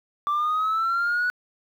sine linear sweep, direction up, 1164 to 1480 Hz, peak -19 dBFS, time 0.27-1.3 s, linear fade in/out 0 ms, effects tanh soft clip ceiling -19 dBFS + 9-bit

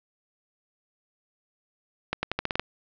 accelerating click train, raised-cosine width 0.3 ms, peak -10 dBFS, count 8, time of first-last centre 2.13-2.596 s, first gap 100 ms, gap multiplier 0.86, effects low-pass 5000 Hz 12 dB/octave

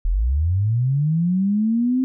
sine linear sweep, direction up, 36.63 to 263 Hz, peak -16 dBFS, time 0.05-2.04 s, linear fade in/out 0 ms, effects none

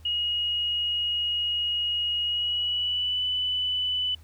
sine tone with pitch glide, 2885 to 2990 Hz, F#7 to F#7, -44 to +17 cents, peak -24 dBFS, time 0.05-4.15 s, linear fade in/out 5 ms, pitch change +61 cents, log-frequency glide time 2.24-3.24 s, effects added 79 Hz sine -47 dBFS peak until 4.23 s + pink hiss -60 dBFS RMS until 4.23 s

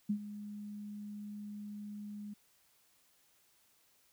sine tone with ADSR envelope, 207.2 Hz, G#3, 4 cents flat, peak -28 dBFS, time 0.09-2.34 s, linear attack 11 ms, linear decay 80 ms, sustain -14 dB, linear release 10 ms, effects white hiss -70 dBFS RMS until 4.12 s

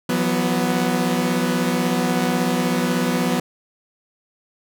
sawtooth chord, E suspended second, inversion none, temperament equal with one note detuned, 168.67 / 185 / 246.9 Hz, E3 / F#3 / B3, +40 / 0 / 0 cents, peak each -21 / -19 / -17 dBFS, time 0.09-3.4 s, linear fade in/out 5 ms, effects none

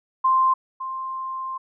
sine tone pair in turn, 1046.5 / 1050.9 Hz, C6 / C6, 0 / +7 cents, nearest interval unison, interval 7 cents, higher second, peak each -15 / -27 dBFS, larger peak first, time 0.24-0.54 / 0.8-1.58 s, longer second, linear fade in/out 10 ms, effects none

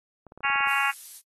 clicks, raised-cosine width 1 ms, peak -32 dBFS, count 9, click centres 0.267 / 0.321 / 0.376 / 0.406 / 0.449 / 0.501 / 0.559 / 0.606 / 0.672 s
harmonic tone, 277.2 Hz, C#4, in tune, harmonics 3 / 4 / 5 / 6 / 7 / 8 / 9 / 10, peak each -30 / -29 / -29 / -30 / -31 / -31 / -32 / -30 dBFS, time 0.43-0.92 s, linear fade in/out 20 ms
violet noise, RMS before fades -39 dBFS, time 0.66-1.22 s, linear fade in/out 50 ms
effects AAC 32 kbps

